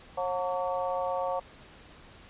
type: harmonic tone with a mistuned harmonic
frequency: 180.8 Hz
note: F#3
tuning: 40 cents flat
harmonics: 3 / 4 / 5 / 6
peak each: -31 / -33 / -35 / -37 dBFS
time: 0.17-1.4 s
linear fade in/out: 10 ms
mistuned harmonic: 6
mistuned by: +78 cents
effects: pink hiss -52 dBFS RMS until 2.29 s + resampled to 8000 Hz